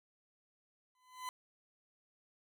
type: tone with exponential growth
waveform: 40% pulse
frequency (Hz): 1012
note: B5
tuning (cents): +42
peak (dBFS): -36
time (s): 0.95-1.29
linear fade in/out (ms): 1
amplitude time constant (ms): 72
effects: none